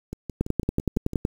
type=two click trains; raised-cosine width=3 ms; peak=-9 / -19 dBFS; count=10 / 7; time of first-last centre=0.41-1.251 / 0.13-1.133 s; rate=10.7 / 5.98 Hz; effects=7-bit